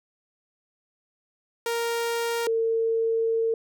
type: tone pair in turn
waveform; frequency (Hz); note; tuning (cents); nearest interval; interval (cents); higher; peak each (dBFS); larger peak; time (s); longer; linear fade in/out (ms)
sawtooth / sine; 466.2 / 453.2; A#4 / A#4; 0 / -49; unison; 49; first; -21 / -21; neither; 1.66-2.47 / 2.47-3.54; second; 2
effects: none